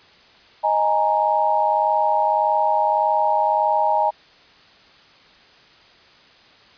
sine chord, D# suspended fourth, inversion none, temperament equal, 622.3 / 830.6 / 932.3 Hz, D#5 / G#5 / A#5, 0 / 0 / 0 cents, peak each -22 / -19 / -20 dBFS, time 0.63-4.11 s, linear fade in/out 20 ms, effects white hiss -50 dBFS RMS until 6.77 s + resampled to 11025 Hz

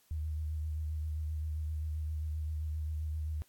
sine tone with vibrato, 77.3 Hz, D#2, 11 cents flat, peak -33 dBFS, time 0.11-3.42 s, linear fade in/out 0 ms, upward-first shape sine, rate 7.6 Hz, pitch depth 30 cents each way, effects white hiss -68 dBFS RMS until 3.48 s + AAC 64 kbps

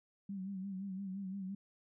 sine tone with vibrato, 192.9 Hz, G3, 28 cents flat, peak -39 dBFS, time 0.29-1.55 s, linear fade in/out 5 ms, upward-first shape sine, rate 5.8 Hz, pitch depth 66 cents each way, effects none

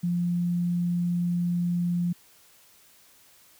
sine tone, 174.61 Hz, F3, in tune, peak -23 dBFS, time 0.03-2.13 s, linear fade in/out 10 ms, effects white hiss -57 dBFS RMS until 3.59 s

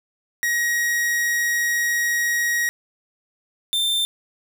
45% pulse tone pair in turn, 1894 / 3575 Hz, A#6 / A7, +27 / +27 cents, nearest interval major seventh, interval 1100 cents, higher second, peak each -19 dBFS, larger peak neither, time 0.43-2.69 / 3.73-4.05 s, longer first, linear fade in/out 0 ms, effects none

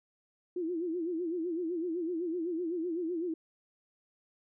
sine tone with vibrato, 340.3 Hz, F4, 45 cents flat, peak -31 dBFS, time 0.56-3.34 s, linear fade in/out 5 ms, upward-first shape sine, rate 7.9 Hz, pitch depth 120 cents each way, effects none

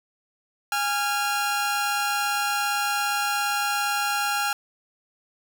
sawtooth tone pair together, 822.9 / 1384 Hz, G#5 / F6, -16 / -16 cents, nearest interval major sixth, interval 900 cents, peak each -22 dBFS, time 0.72-4.53 s, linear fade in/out 2 ms, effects none

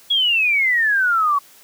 sine exponential sweep, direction down, 3373 to 1108.7 Hz, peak -14 dBFS, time 0.1-1.39 s, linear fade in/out 10 ms, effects white hiss -48 dBFS RMS until 1.63 s + high-pass 100 Hz 12 dB/octave

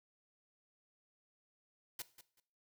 white noise with echo, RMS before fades -43 dBFS, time 1.99-2.02 s, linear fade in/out 2 ms, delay 190 ms, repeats 2, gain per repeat -14 dB, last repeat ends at 2.4 s, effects noise-tail reverb RT60 0.5 s tail -17 dB re dry

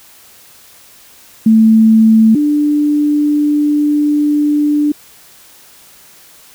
sine tone pair in turn, 221.3 / 295.4 Hz, A3 / D4, +10 / +10 cents, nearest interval perfect fourth, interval 500 cents, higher second, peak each -4 / -9 dBFS, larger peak first, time 1.46-2.35 / 2.35-4.92 s, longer second, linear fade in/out 5 ms, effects white hiss -42 dBFS RMS until 6.54 s

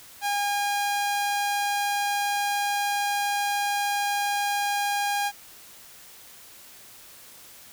sawtooth tone, 813 Hz, G#5, 37 cents flat, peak -20 dBFS, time 0.21-5.32 s, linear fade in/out 50 ms, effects white hiss -48 dBFS RMS until 7.72 s

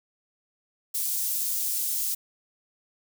white high-pass noise, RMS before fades -28 dBFS, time 0.94-2.15 s, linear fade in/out 10 ms, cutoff 6900 Hz, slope 12 dB/octave, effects none

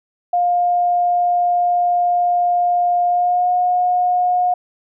sine tone with pitch glide, 707 to 720.2 Hz, F5 to F#5, +21 to -47 cents, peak -13 dBFS, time 0.33-4.54 s, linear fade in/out 5 ms, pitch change +32 cents, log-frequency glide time 3.07-3.51 s, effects none

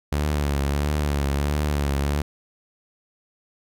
sawtooth tone with vibrato, 72.2 Hz, D2, 29 cents flat, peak -17 dBFS, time 0.12-2.22 s, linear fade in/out 5 ms, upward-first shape triangle, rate 1.5 Hz, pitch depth 72 cents each way, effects none

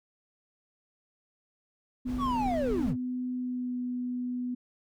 sine tone with pitch glide, 251 to 247.8 Hz, B3 to B3, +28 to +6 cents, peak -30 dBFS, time 2.05-4.55 s, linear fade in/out 10 ms, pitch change -22 cents, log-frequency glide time 3.34-3.78 s
brown noise, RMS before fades -38 dBFS, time 2.05-2.94 s, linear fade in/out 50 ms
triangle linear sweep, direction down, 1174.7 to 82.41 Hz, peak -26 dBFS, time 2.18-2.97 s, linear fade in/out 50 ms
effects none

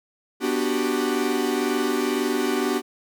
45% pulse chord, G major seventh, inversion first, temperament equal, 246.9 / 293.7 / 370 / 392 Hz, B3 / D4 / F#4 / G4, 0 / 0 / 0 / 0 cents, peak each -27 dBFS, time 0.4-2.82 s, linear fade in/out 50 ms, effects none

